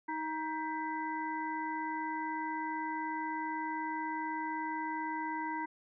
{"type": "harmonic tone with a mistuned harmonic", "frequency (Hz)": 314.2, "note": "D#4", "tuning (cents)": 17, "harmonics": [1, 3, 5, 6], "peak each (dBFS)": [-40, -36, -45, -44], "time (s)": [0.08, 5.66], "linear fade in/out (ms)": 10, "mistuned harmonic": 6, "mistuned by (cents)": 100, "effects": []}